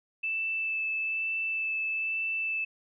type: tone with vibrato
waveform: sine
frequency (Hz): 2637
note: E7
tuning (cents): 0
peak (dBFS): -28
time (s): 0.23-2.65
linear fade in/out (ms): 10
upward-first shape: sine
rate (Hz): 1.1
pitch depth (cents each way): 10
effects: none